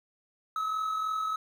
triangle tone pair together, 1245.8 / 1289 Hz, D#6 / E6, +2 / -39 cents, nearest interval minor second, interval 59 cents, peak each -38 / -27 dBFS, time 0.56-1.36 s, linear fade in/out 2 ms, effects 10-bit

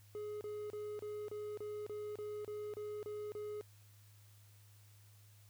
triangle tone bursts, 420 Hz, G#4, 19 cents sharp, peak -39 dBFS, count 12, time 0.15-3.611 s, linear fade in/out 0 ms, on 260 ms, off 31 ms, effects added 103 Hz sine -60 dBFS peak until 5.49 s + white hiss -68 dBFS RMS until 5.49 s

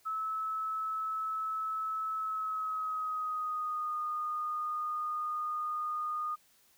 sine tone with pitch glide, 1300 to 1227 Hz, E6 to D#6, -24 to -25 cents, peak -32 dBFS, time 0.05-6.36 s, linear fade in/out 20 ms, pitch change -101 cents, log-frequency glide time 2.14-3.97 s, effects white hiss -66 dBFS RMS until 6.77 s

